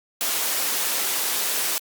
white high-pass noise, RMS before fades -24 dBFS, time 0.21-1.78 s, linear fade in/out 0 ms, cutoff 310 Hz, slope 12 dB/octave, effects Opus 48 kbps

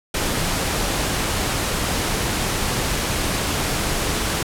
pink noise, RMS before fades -22 dBFS, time 0.14-4.43 s, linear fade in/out 5 ms, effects low-pass 12000 Hz 12 dB/octave

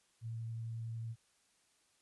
sine tone with vibrato, 114.1 Hz, A#2, 37 cents flat, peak -39 dBFS, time 0.21-1.16 s, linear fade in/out 50 ms, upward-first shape sine, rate 11 Hz, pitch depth 8 cents each way, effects white hiss -73 dBFS RMS until 2.01 s + resampled to 24000 Hz

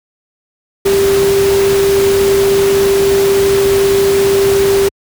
sine tone in noise, 394.2 Hz, G4, 10 cents sharp, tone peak -8 dBFS, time 0.85-4.89 s, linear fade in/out 10 ms, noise pink, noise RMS -19 dBFS, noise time 0.85-4.89 s, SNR +8 dB, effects high-pass 60 Hz 12 dB/octave

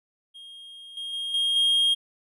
triangle tone with level steps, 3240 Hz, G#7, 43 cents flat, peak -40 / -30 / -27 / -20 / -17 dBFS, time 0.34-1.95 s, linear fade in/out 20 ms, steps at 0.97 / 1.13 / 1.34 / 1.56 s, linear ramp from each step 2 ms, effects none

